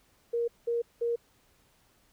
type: tone bursts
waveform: sine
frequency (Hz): 470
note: A#4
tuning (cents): +14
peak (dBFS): -26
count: 3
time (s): 0.33-1.16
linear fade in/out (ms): 10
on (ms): 150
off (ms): 190
effects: pink hiss -66 dBFS RMS until 2.12 s